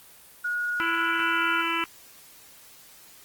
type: tone with pitch glide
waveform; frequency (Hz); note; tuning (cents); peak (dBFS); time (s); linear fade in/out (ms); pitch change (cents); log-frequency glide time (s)
sine; 1447 to 1418; F#6 to F6; -39 to +26; -25; 0.44-1.62; 10; -35; 1.3-1.42
type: harmonic tone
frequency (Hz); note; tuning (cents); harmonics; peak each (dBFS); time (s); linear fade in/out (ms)
333.2; E4; +19; 1 / 3 / 4 / 5 / 6 / 7 / 8 / 9; -33 / -31 / -30 / -36 / -36 / -32 / -33 / -34; 0.8-1.84; 0
effects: white hiss -51 dBFS RMS until 3.24 s + Opus 24 kbps